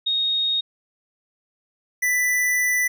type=tone pair in turn; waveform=sine / square; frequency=3729 / 1984.5 Hz; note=A#7 / B6; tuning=0 / +8 cents; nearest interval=major seventh; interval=1092 cents; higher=first; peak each=-19 dBFS; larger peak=neither; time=0.06-0.61 / 2.02-2.88 s; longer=second; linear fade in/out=10 ms; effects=none